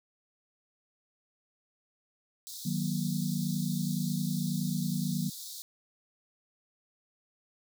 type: high-pass noise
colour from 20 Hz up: pink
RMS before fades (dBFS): -43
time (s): 2.47-5.62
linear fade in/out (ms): 0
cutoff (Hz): 3600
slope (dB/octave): 96
type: chord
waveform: sine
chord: D# minor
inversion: none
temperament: equal with one note detuned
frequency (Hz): 155.56 / 185 / 237.4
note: D#3 / F#3 / A#3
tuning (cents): 0 / 0 / +32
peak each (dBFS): -33 / -32 / -35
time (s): 2.65-5.3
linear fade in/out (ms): 10
effects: none